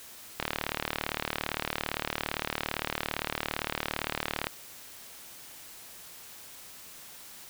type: click train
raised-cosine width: 0.3 ms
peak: -12 dBFS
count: 154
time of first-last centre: 0.4-4.469 s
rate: 37.6 Hz
effects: white hiss -48 dBFS RMS until 7.49 s